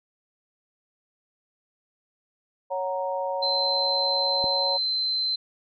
sine chord, F# major, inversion second, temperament equal, 554.4 / 740 / 932.3 Hz, C#5 / F#5 / A#5, 0 / 0 / 0 cents, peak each -28 / -33 / -30 dBFS, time 2.7-4.78 s, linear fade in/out 20 ms
sine tone, 4085 Hz, C8, 42 cents flat, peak -23 dBFS, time 3.42-5.36 s, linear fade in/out 10 ms
click, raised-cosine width 2 ms, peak -20 dBFS, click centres 4.442 s
effects none

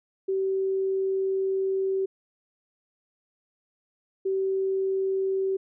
sine tone pair in turn, 384.3 / 384.3 Hz, G4 / G4, -34 / -34 cents, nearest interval unison, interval 0 cents, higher neither, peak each -23 dBFS, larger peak neither, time 0.28-2.06 / 4.25-5.57 s, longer first, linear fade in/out 10 ms, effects none

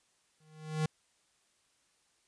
square tone with exponential growth, 155.56 Hz, D#3, in tune, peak -27 dBFS, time 0.4-0.86 s, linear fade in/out 5 ms, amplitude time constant 100 ms, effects white hiss -72 dBFS RMS until 2.27 s + resampled to 22050 Hz

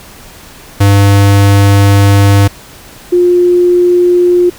square / sine tone pair in turn, 100 / 354.6 Hz, G2 / F4, +35 / +26 cents, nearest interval octave + minor seventh, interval 2191 cents, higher second, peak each -4 / -4 dBFS, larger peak neither, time 0.8-2.48 / 3.12-4.5 s, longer first, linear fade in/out 10 ms, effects pink hiss -34 dBFS RMS until 4.58 s

